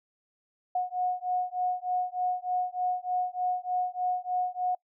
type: beating tone pair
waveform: sine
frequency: 726 / 729.3 Hz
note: F#5 / F#5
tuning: -33 / -25 cents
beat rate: 3.3 Hz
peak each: -30 dBFS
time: 0.75-4.75 s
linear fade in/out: 5 ms
effects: noise-tail reverb RT60 0.1 s tail -24 dB re dry